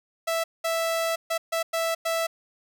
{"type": "tone bursts at uneven times", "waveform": "sawtooth", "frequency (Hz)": 659.3, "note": "E5", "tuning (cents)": 0, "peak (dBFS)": -20, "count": 6, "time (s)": [[0.27, 0.44], [0.64, 1.16], [1.3, 1.38], [1.52, 1.63], [1.73, 1.95], [2.05, 2.27]], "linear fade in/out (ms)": 10, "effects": []}